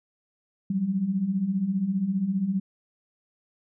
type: beating tone pair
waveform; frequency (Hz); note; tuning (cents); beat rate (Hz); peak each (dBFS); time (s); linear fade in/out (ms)
sine; 180.2 / 195.2; F#3 / G3; -45 / -7; 15; -30 / -24; 0.7-2.6; 5
effects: none